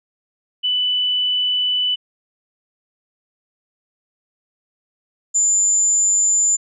sine tone pair in turn, 2986 / 7102 Hz, F#7 / A8, +15 / +15 cents, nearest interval octave + minor third, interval 1500 cents, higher second, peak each -16 / -13 dBFS, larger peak second, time 0.63-1.96 / 5.34-6.57 s, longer first, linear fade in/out 20 ms, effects none

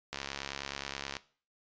click train, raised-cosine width 0.2 ms, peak -19 dBFS, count 73, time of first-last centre 0.13-1.167 s, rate 69.4 Hz, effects noise-tail reverb RT60 0.4 s tail -17 dB re dry + resampled to 16000 Hz

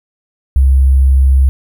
sine tone with sample-and-hold, 66.7 Hz, C2, 34 cents sharp, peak -5 dBFS, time 0.56-1.49 s, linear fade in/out 0 ms, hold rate 11025 Hz, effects none

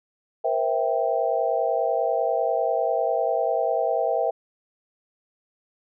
sine chord, C dominant seventh, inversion third, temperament equal with one note detuned, 473.2 / 523.3 / 659.3 / 784 Hz, Bb4 / C5 / E5 / G5, +26 / 0 / 0 / 0 cents, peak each -27 / -27 / -24 / -27 dBFS, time 0.44-4.31 s, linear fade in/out 10 ms, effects none

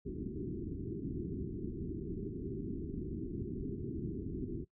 white low-pass noise, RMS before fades -40 dBFS, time 0.05-4.65 s, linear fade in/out 20 ms, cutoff 400 Hz, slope 96 dB/octave, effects noise-tail reverb RT60 0.1 s tail -19 dB re dry

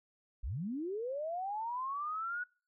sine linear sweep, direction up, 38.89 to 1480 Hz, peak -35 dBFS, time 0.43-2.44 s, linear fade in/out 10 ms, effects noise-tail reverb RT60 0.4 s tail -26 dB re dry

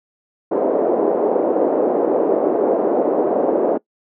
white band-pass noise, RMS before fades -17 dBFS, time 0.51-3.78 s, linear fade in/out 10 ms, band 310 to 580 Hz, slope 24 dB/octave, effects noise-tail reverb RT60 0.1 s tail -22 dB re dry

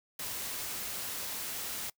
white noise, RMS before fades -38 dBFS, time 0.19-1.9 s, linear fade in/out 5 ms, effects noise-tail reverb RT60 0.1 s tail -23 dB re dry

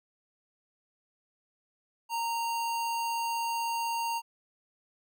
square tone, 926 Hz, A#5, 12 cents flat, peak -30 dBFS, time 2.09-4.22 s, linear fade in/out 50 ms, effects none

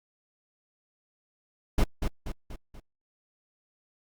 brown noise with echo, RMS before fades -20 dBFS, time 1.78-1.84 s, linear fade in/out 5 ms, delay 240 ms, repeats 4, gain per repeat -6 dB, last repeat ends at 2.8 s, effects Opus 48 kbps

